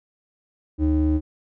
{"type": "ring-modulated tone", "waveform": "triangle", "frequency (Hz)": 116.54, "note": "A#2", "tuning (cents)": 0, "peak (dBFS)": -12, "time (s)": [0.78, 1.21], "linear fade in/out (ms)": 50, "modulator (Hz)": 192, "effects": []}